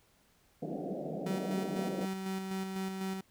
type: band-pass noise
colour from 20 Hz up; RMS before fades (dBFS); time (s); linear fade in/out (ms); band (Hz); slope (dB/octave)
pink; -38; 0.62-2.06; 10; 150 to 740; 96
type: tone with tremolo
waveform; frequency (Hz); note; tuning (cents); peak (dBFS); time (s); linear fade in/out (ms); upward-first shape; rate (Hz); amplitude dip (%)
35% pulse; 190.7; G3; -47; -32; 1.26-3.21; 5; square; 4; 35
effects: pink hiss -68 dBFS RMS until 3.3 s